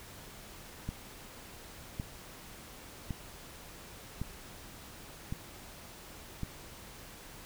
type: click train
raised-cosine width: 5 ms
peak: -23 dBFS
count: 6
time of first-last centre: 0.89-6.433 s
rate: 0.902 Hz
effects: pink hiss -50 dBFS RMS until 7.45 s